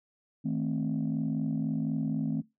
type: chord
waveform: sine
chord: A diminished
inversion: second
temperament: just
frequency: 158.4 / 220 / 264 Hz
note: Eb3 / A3 / C4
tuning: +31 / 0 / +16 cents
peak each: -31 dBFS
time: 0.44-2.42 s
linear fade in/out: 20 ms
effects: noise-tail reverb RT60 0.2 s tail -21 dB re dry + tanh soft clip ceiling -22 dBFS